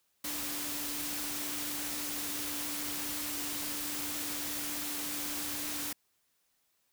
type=tone in noise; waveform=sine; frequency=293.7 Hz; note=D4; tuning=in tune; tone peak=-44 dBFS; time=0.24-5.93 s; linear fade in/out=5 ms; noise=white; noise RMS=-37 dBFS; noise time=0.24-5.93 s; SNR=-10 dB; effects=white hiss -75 dBFS RMS until 6.92 s